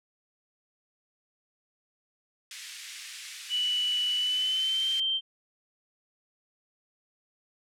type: high-pass noise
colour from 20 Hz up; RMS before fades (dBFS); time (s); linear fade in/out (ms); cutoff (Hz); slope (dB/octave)
pink; -41; 2.51-5; 2; 2000; 24
type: tone with pitch glide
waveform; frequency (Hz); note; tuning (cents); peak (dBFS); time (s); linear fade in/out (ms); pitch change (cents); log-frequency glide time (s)
sine; 2960 to 3136; F#7 to G7; 0 to 0; -25; 3.49-5.21; 50; +100; 4.16-4.88
effects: low-pass 9000 Hz 12 dB/octave